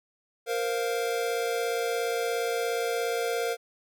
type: chord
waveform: square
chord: Bb suspended second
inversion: none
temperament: equal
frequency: 466.2 / 523.3 / 698.5 Hz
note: Bb4 / C5 / F5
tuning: 0 / 0 / 0 cents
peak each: -29 / -35 / -34 dBFS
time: 0.46-3.57 s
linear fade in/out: 50 ms
effects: none